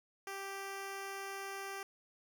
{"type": "tone", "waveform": "10% pulse", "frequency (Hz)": 392, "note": "G4", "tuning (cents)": 0, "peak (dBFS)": -33, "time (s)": [0.27, 1.83], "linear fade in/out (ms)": 2, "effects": []}